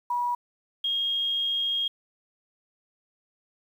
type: tone pair in turn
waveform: sine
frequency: 969 / 3253 Hz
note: B5 / G#7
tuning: -33 / -37 cents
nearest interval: octave + major sixth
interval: 2096 cents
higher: second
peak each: -24 dBFS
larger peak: neither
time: 0.1-0.35 / 0.84-1.88 s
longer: second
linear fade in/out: 5 ms
effects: 9-bit